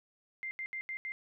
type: tone bursts at uneven times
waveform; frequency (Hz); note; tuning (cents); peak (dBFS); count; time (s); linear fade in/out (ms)
sine; 2093; C7; 0; -36; 5; 0.43-0.51 / 0.59-0.66 / 0.73-0.81 / 0.89-0.97 / 1.05-1.12; 0
effects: none